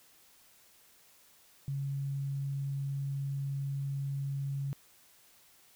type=tone; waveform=sine; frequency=138.59 Hz; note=C#3; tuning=in tune; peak=-32 dBFS; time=1.68-4.73 s; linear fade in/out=0 ms; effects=white hiss -62 dBFS RMS until 5.75 s